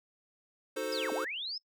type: chord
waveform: square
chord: D# diminished seventh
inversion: none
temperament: equal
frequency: 311.1 / 370 / 440 / 523.3 Hz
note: D#4 / F#4 / A4 / C5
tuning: 0 / 0 / 0 / 0 cents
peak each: -42 / -43 / -38 / -37 dBFS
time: 0.76-1.25 s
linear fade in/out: 10 ms
type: linear two-way sweep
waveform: sine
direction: down then up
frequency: 5270 to 233.1 to 5270 Hz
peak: -35 dBFS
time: 0.92-1.58 s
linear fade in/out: 5 ms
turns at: 1.12 s
effects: noise-tail reverb RT60 0.1 s tail -23 dB re dry